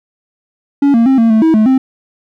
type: tone with pitch steps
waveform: triangle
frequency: 282.1 / 231 / 266.5 / 228.1 / 219.9 / 322 / 216.3 / 262.6 Hz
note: C#4 / A#3 / C4 / A#3 / A3 / E4 / A3 / C4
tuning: +30 / -16 / +32 / -37 / -1 / -41 / -29 / +6 cents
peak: -4 dBFS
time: 0.82-1.78 s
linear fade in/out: 5 ms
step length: 120 ms
effects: none